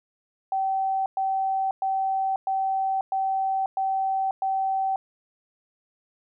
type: tone bursts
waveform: sine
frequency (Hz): 770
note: G5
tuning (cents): -31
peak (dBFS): -22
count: 7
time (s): 0.52-4.96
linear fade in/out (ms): 2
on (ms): 540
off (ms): 110
effects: none